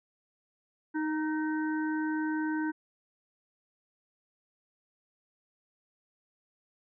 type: harmonic tone with a mistuned harmonic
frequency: 311.1 Hz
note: D#4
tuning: in tune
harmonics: 1 / 3 / 5 / 6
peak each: -29 / -39 / -38 / -48 dBFS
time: 0.94-2.72 s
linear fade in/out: 20 ms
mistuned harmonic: 5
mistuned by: -25 cents
effects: none